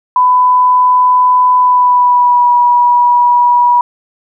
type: tone with pitch glide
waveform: sine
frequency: 1000 to 970.4 Hz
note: B5 to B5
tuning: +21 to -31 cents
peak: -5 dBFS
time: 0.16-3.81 s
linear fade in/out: 2 ms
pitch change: -52 cents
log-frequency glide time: 1.58-2.52 s
effects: none